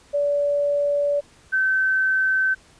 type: tone pair in turn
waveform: sine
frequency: 576 / 1537.7 Hz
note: D5 / G6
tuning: -34 / -34 cents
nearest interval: octave + perfect fourth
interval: 1700 cents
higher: second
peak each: -18 / -17 dBFS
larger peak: second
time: 0.13-1.21 / 1.52-2.55 s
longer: first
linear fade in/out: 20 ms
effects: pink hiss -53 dBFS RMS until 2.79 s + resampled to 22050 Hz